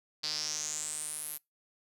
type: tone with band-pass filter sweep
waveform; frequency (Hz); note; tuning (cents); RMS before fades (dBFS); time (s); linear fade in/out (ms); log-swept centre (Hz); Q
sawtooth; 151.9; D#3; -41; -37; 0.23-1.38; 10; 4600 to 12000; 6.9
effects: noise-tail reverb RT60 0.2 s tail -25 dB re dry